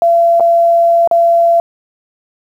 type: tone with dropouts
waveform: sine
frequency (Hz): 679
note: F5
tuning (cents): -49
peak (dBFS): -6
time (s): 0.02-1.6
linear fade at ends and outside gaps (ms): 1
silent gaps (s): 0.398-0.405 / 1.075-1.112
effects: 7-bit